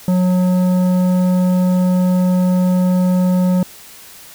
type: tone with tanh clipping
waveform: sine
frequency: 182.1 Hz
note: F#3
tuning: 27 cents flat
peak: -13 dBFS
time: 0.08-3.63 s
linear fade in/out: 2 ms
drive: 11 dB
effects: white hiss -39 dBFS RMS until 4.34 s